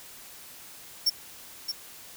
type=tone with echo; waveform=45% pulse; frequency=5470 Hz; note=F8; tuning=37 cents flat; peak=-20 dBFS; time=1.06-1.1 s; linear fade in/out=10 ms; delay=620 ms; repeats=1; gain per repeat=-8 dB; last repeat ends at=1.72 s; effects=white hiss -47 dBFS RMS until 2.16 s